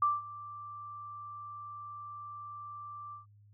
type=tone with ADSR envelope; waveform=sine; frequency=1174.7 Hz; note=D6; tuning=in tune; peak=-23 dBFS; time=0.02-3.26 s; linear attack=4 ms; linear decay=190 ms; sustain=-19 dB; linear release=130 ms; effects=added 103 Hz sine -57 dBFS peak until 3.53 s